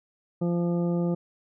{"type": "harmonic tone", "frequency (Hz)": 172.9, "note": "F3", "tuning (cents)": -17, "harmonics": [1, 2, 3, 4, 5, 7], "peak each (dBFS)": [-24, -30, -33, -42, -45, -48], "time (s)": [0.41, 1.15], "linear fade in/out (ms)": 10, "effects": []}